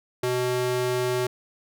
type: tone with high-pass filter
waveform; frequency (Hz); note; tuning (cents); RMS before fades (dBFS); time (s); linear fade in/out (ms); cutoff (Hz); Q
square; 125; B2; +21; -25; 0.23-1.27; 5; 270; 2
effects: none